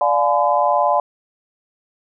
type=chord; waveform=sine; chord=D diminished seventh; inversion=none; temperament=just; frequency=587.3 / 704.8 / 845.8 / 1014.9 Hz; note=D5 / F5 / Ab5 / Cb6; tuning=0 / +16 / +31 / +47 cents; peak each=-19 dBFS; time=0.01-1 s; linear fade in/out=2 ms; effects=none